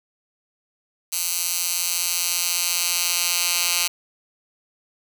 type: tone with high-pass filter sweep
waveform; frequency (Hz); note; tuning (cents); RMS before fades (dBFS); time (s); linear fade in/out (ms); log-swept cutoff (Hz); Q
10% pulse; 174.61; F3; 0; -23; 1.12-3.88; 10; 6400 to 3400; 0.72
effects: none